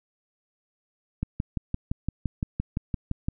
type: click train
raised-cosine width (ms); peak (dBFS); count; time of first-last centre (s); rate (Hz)
5; -14; 13; 1.23-3.285; 5.84
effects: none